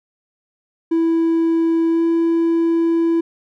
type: tone with pitch glide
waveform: triangle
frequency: 329.6 to 332.7 Hz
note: E4 to E4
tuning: 0 to +16 cents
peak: -11 dBFS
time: 0.91-3.21 s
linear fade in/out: 10 ms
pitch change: +16 cents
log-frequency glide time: 1.89-2.03 s
effects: tanh soft clip ceiling -7 dBFS